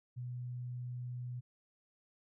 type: tone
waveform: sine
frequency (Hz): 123.47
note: B2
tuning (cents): 0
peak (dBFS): -39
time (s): 0.16-1.41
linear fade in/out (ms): 20
effects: none